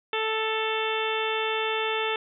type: harmonic tone with a mistuned harmonic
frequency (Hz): 440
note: A4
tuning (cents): 0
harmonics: 1 / 2 / 3 / 4 / 5 / 6 / 7 / 8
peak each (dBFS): -29 / -32 / -33 / -35 / -35 / -33 / -37 / -35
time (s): 0.13-2.16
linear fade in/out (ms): 2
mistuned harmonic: 6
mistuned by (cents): +22
effects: none